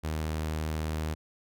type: tone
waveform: sawtooth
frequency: 78.1 Hz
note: D#2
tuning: 7 cents sharp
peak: -26 dBFS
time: 0.03-1.15 s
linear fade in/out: 20 ms
effects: none